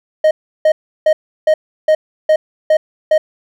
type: tone bursts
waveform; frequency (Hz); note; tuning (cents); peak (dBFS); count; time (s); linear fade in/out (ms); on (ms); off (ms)
triangle; 622.3; D#5; 0; -5; 8; 0.24-3.18; 5; 70; 340
effects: none